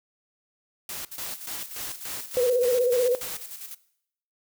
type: noise bursts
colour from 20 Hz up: white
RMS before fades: -35 dBFS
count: 9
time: 0.89-3.37 s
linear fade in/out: 2 ms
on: 160 ms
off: 130 ms
type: noise with tremolo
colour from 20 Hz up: blue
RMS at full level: -38 dBFS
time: 1.11-3.75 s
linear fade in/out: 10 ms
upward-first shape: square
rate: 10 Hz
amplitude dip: 50%
type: tone with vibrato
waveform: sine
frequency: 493.9 Hz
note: B4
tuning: in tune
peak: -19 dBFS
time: 2.37-3.15 s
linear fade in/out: 0 ms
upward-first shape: square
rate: 16 Hz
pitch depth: 44 cents each way
effects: noise-tail reverb RT60 0.7 s tail -18 dB re dry